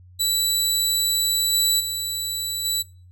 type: tone with level steps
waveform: 20% pulse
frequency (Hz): 3951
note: B7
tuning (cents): 0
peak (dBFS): -13 / -11 / -19 / -15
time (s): 0.19-2.83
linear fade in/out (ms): 20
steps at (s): 1.52 / 1.79 / 2.64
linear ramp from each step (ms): 20
effects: noise-tail reverb RT60 0.4 s tail -23 dB re dry + added 90 Hz sine -45 dBFS peak until 3.11 s